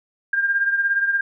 sine beating tone pair, 1601 / 1618 Hz, G6 / G#6, +36 / -46 cents, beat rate 17 Hz, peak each -18 / -25 dBFS, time 0.33-1.21 s, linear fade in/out 5 ms, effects none

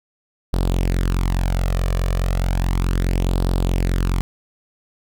sawtooth tone with flanger, 44.74 Hz, F1, 43 cents sharp, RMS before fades -19 dBFS, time 0.53-4.21 s, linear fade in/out 0 ms, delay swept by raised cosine 0.22 to 1.72 ms, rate 0.34 Hz, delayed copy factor +0.6, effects none

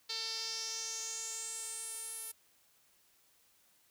sawtooth tone with band-pass filter sweep, 448.4 Hz, A4, 33 cents sharp, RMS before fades -41 dBFS, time 0.09-2.32 s, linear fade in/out 10 ms, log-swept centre 4400 to 11000 Hz, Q 4.8, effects white hiss -69 dBFS RMS until 3.9 s

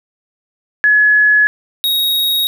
sine / square tone pair in turn, 1697 / 3775 Hz, G#6 / A#7, +37 / +21 cents, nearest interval octave + major second, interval 1384 cents, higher second, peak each -7 / -13 dBFS, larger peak first, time 0.84-1.47 / 1.84-2.47 s, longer neither, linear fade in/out 0 ms, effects none

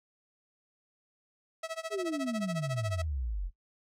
sawtooth tone with tremolo, 650 Hz, E5, 24 cents flat, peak -29 dBFS, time 1.63-3.02 s, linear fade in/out 5 ms, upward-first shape sine, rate 14 Hz, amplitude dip 95%
sine exponential sweep, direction down, 428.8 to 41.2 Hz, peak -31 dBFS, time 1.9-3.51 s, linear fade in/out 50 ms
effects noise-tail reverb RT60 0.1 s tail -19 dB re dry + low-pass 10000 Hz 12 dB/octave

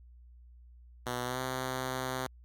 5% pulse tone with pitch glide, 123.47 to 129.38 Hz, B2 to C3, 0 to -19 cents, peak -22 dBFS, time 1.06-2.27 s, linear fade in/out 5 ms, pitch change +81 cents, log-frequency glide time 1.24-1.39 s, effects added 60 Hz sine -52 dBFS peak until 2.44 s

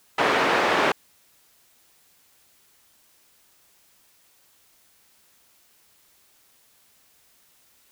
pink band-pass noise, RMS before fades -21 dBFS, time 0.18-0.92 s, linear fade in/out 5 ms, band 420 to 2200 Hz, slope 12 dB/octave, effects white hiss -60 dBFS RMS until 7.91 s

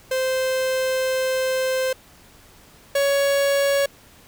45% pulse tone pair in turn, 520 / 559 Hz, C5 / C#5, -11 / +14 cents, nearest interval minor second, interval 125 cents, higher second, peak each -20 / -17 dBFS, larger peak second, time 0.11-1.93 / 2.95-3.86 s, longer first, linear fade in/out 5 ms, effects pink hiss -50 dBFS RMS until 4.27 s

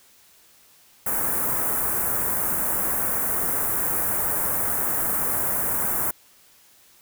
white band-stop noise, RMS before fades -24 dBFS, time 1.06-6.11 s, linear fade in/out 5 ms, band 1600 to 9700 Hz, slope 24 dB/octave, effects white hiss -55 dBFS RMS until 7.01 s

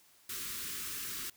white band-stop noise, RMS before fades -40 dBFS, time 0.29-1.3 s, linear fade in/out 5 ms, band 430 to 1100 Hz, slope 48 dB/octave, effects white hiss -64 dBFS RMS until 1.36 s

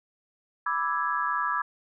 sine chord, E dominant seventh, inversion second, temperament equal, 987.8 / 1174.7 / 1318.5 / 1661.2 Hz, B5 / D6 / E6 / G#6, 0 / 0 / 0 / 0 cents, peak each -31 / -29 / -31 / -31 dBFS, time 0.66-1.62 s, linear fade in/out 5 ms, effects none

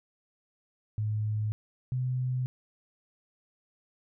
sine tone pair in turn, 107 / 127.25 Hz, A2 / C3, -48 / -48 cents, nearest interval minor third, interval 300 cents, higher second, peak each -27 dBFS, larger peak neither, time 0.98-1.52 / 1.92-2.46 s, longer neither, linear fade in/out 0 ms, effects none

